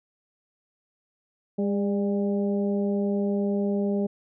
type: harmonic tone with a mistuned harmonic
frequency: 202.1 Hz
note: G#3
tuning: 47 cents flat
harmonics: 1 / 2 / 3 / 4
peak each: -24 / -28 / -33 / -44 dBFS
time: 1.58-4.07 s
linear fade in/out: 10 ms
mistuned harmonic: 3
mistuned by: -32 cents
effects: none